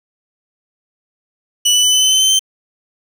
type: tone with pitch steps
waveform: 25% pulse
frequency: 2960 / 2981 / 3001 / 3022 / 3043 / 3064 / 3086 / 3107 Hz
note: F#7 / F#7 / F#7 / F#7 / F#7 / G7 / G7 / G7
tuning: 0 / +12 / +24 / +36 / +48 / -40 / -28 / -16 cents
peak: -6 dBFS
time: 1.65-2.394 s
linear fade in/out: 10 ms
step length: 93 ms
effects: none